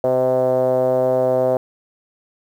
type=tone with low-pass filter; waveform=5% pulse; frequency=128.4 Hz; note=C3; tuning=32 cents flat; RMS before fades=-17 dBFS; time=0.04-1.57 s; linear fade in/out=2 ms; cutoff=580 Hz; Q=9.2; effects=8-bit